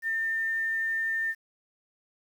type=tone with quantisation; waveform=sine; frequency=1803 Hz; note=A6; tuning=42 cents sharp; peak=-26 dBFS; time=0.02-1.35 s; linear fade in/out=50 ms; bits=9; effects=none